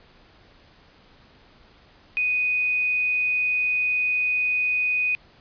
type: tone with quantisation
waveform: sine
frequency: 2489 Hz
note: D#7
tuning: in tune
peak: -20 dBFS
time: 2.17-5.15 s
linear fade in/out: 0 ms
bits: 8
effects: pink hiss -54 dBFS RMS until 5.4 s + resampled to 11025 Hz